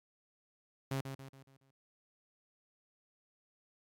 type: tone with echo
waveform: sawtooth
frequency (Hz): 135.2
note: C#3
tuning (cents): -43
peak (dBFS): -30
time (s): 0.91-1.01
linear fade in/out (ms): 5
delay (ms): 140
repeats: 5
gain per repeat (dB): -7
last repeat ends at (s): 1.71
effects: AAC 64 kbps